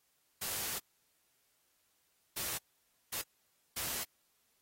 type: noise bursts at uneven times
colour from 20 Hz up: white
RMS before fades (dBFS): -38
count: 4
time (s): 0.41-0.79 / 2.36-2.58 / 3.12-3.22 / 3.76-4.04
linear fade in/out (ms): 10
effects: white hiss -75 dBFS RMS until 4.61 s + AAC 48 kbps

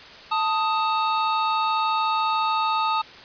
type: tone pair together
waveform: square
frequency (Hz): 883.9 / 1250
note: A5 / D#6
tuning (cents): +8 / +8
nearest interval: tritone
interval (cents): 600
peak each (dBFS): -24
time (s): 0.31-3.02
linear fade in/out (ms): 10
effects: white hiss -43 dBFS RMS until 3.24 s + resampled to 11025 Hz

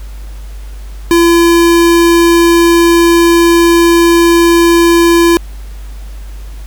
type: tone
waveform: square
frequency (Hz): 339.4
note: F4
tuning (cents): -49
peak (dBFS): -5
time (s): 1.11-5.37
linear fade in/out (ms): 0
effects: added 50 Hz sine -23 dBFS peak until 6.66 s + pink hiss -40 dBFS RMS until 6.66 s

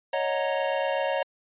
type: chord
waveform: square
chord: D# minor seventh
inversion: third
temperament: equal with one note detuned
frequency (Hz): 554.4 / 622.3 / 732.8 / 932.3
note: C#5 / D#5 / F#5 / A#5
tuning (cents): 0 / 0 / -17 / 0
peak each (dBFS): -28 / -31 / -34 / -33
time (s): 0.13-1.23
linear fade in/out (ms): 5
effects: resampled to 8000 Hz

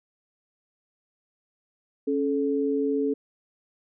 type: tone pair together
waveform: sine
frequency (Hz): 276.4 / 433.3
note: C#4 / A4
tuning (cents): -5 / -27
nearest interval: minor sixth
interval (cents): 778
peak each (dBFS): -25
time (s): 2.07-3.14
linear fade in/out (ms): 10
effects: none

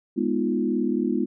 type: chord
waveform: sine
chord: F half-diminished seventh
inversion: first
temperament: equal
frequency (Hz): 207.7 / 246.9 / 311.1 / 349.2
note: Ab3 / Cb4 / Eb4 / F4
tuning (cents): 0 / 0 / 0 / 0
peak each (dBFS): -27 / -25 / -28 / -27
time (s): 0.16-1.26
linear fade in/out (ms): 20
effects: none

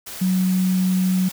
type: tone in noise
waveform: sine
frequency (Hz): 185.2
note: F#3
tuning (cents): +2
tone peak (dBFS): -16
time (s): 0.21-1.29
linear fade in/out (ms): 10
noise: white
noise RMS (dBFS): -34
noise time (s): 0.06-1.32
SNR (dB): +15
effects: none

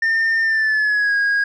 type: tone with pitch glide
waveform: sine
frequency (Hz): 1809 to 1639.8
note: A6 to G#6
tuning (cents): +48 to -22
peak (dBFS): -12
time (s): 0.02-1.44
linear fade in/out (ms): 5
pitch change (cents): -170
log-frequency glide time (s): 0.43-1.16
effects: tanh soft clip ceiling -14 dBFS

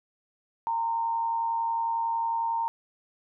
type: tone with amplitude modulation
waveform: sine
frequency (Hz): 920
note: A#5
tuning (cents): -23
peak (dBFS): -23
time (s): 0.67-2.68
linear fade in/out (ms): 0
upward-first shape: sine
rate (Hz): 111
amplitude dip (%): 45
effects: none

